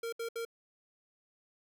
square tone bursts, 461.6 Hz, A#4, 17 cents flat, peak -36 dBFS, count 3, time 0.03-0.451 s, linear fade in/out 5 ms, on 95 ms, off 68 ms, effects none

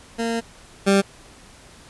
20% pulse tone pair in turn, 230.1 / 197.02 Hz, A#3 / G3, -22 / +9 cents, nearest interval minor third, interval 269 cents, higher first, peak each -17 / -9 dBFS, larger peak second, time 0.18-0.41 / 0.86-1.02 s, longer first, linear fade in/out 20 ms, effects pink hiss -47 dBFS RMS until 1.89 s + resampled to 24000 Hz

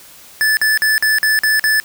square tone bursts, 1742 Hz, A6, 18 cents flat, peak -12 dBFS, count 7, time 0.41-1.8 s, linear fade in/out 0 ms, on 160 ms, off 45 ms, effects white hiss -41 dBFS RMS until 1.84 s

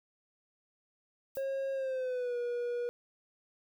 violet noise with exponential decay, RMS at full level -42 dBFS, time 1.35-1.47 s, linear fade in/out 5 ms, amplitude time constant 25 ms
triangle tone with pitch glide, 541 to 482 Hz, C#5 to B4, -42 to -42 cents, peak -30 dBFS, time 1.37-2.89 s, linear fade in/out 0 ms, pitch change -200 cents, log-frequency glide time 1.73-2.37 s
effects none

